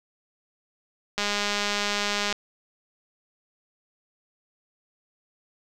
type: click train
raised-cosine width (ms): 0.2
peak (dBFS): -9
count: 236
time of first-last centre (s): 1.18-2.326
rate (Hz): 205
effects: none